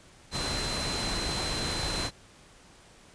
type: tone in noise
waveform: sine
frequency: 4077 Hz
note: C8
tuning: 46 cents flat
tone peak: -34 dBFS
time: 0.31-2.11 s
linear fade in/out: 50 ms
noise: pink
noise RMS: -32 dBFS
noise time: 0.31-2.11 s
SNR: -5 dB
effects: pink hiss -55 dBFS RMS until 3.14 s + resampled to 22050 Hz